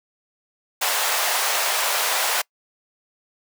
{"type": "high-pass noise", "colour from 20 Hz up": "pink", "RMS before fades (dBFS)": -22, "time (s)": [0.81, 2.42], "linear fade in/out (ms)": 10, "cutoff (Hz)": 620, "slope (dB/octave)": 24, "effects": ["noise-tail reverb RT60 0.1 s tail -26 dB re dry"]}